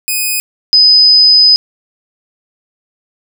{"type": "tone pair in turn", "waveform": ["5% pulse", "sine"], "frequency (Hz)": [2500, 5014], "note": ["D#7", "D#8"], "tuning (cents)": [8, 12], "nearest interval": "octave", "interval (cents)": 1204, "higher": "second", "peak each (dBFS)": -3, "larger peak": "neither", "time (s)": [[0.08, 0.4], [0.73, 1.56]], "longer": "second", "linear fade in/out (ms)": 0, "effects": []}